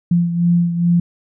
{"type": "beating tone pair", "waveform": "sine", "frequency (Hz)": [172.1, 174.5], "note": ["F3", "F3"], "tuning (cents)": [-25, -1], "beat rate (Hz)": 2.4, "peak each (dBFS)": [-13, -20], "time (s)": [0.11, 1], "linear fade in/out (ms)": 5, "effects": []}